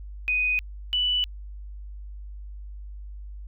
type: tone pair in turn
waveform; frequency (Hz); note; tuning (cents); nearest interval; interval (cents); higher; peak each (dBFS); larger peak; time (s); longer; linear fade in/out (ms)
sine; 2493 / 2970; D#7 / F#7; +3 / +6; minor third; 303; second; -21; neither; 0.28-0.59 / 0.93-1.24; neither; 0
effects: added 50 Hz sine -36 dBFS peak until 3.47 s